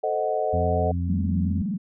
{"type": "chord", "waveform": "sine", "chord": "A diminished seventh", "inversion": "none", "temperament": "equal", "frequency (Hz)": [440, 523.3, 622.3, 740], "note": ["A4", "C5", "Eb5", "Gb5"], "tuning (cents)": [0, 0, 0, 0], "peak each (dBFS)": [-28, -30, -26, -27], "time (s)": [0.03, 0.92], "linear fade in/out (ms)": 10}
{"type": "harmonic tone", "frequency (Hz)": 87.31, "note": "F2", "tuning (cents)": 0, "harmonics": [1, 2, 3], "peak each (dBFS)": [-24, -30, -34], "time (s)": [0.53, 1.62], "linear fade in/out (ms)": 5}
{"type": "tone with vibrato", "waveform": "sine", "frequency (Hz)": 196, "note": "G3", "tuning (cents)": 0, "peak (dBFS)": -24, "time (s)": [1.08, 1.78], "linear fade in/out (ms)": 20, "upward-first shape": "square", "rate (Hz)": 19, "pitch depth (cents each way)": 170}
{"effects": []}